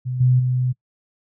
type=tone with level steps; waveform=sine; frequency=126.5 Hz; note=B2; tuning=42 cents sharp; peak=-22 / -12 / -17 dBFS; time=0.05-0.73 s; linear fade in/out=20 ms; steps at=0.2 / 0.39 s; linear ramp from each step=10 ms; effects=noise-tail reverb RT60 0.1 s tail -24 dB re dry